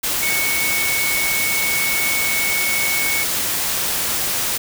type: tone in noise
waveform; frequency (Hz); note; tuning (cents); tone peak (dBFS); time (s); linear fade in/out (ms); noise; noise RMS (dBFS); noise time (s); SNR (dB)
sine; 2217; C#7; 0; -20; 0.22-3.24; 10; white; -21; 0.03-4.58; -2
effects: none